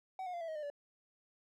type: tone with pitch steps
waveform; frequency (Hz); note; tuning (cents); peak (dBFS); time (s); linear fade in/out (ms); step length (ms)
triangle; 756 / 722.7 / 690.9 / 660.4 / 631.3 / 603.5 / 576.9; F#5 / F#5 / F5 / E5 / D#5 / D5 / D5; +37 / -41 / -19 / +3 / +25 / +47 / -31; -37; 0.19-0.701; 2; 73
effects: none